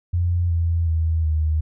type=tone with pitch steps; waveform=sine; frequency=87.31 / 84.04 / 80.9 / 77.87 Hz; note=F2 / E2 / E2 / D#2; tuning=0 / +34 / -32 / +2 cents; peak=-17 dBFS; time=0.13-1.61 s; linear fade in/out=10 ms; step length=370 ms; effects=none